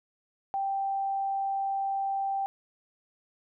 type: tone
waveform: sine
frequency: 784 Hz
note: G5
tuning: in tune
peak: -27 dBFS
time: 0.54-2.46 s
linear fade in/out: 0 ms
effects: none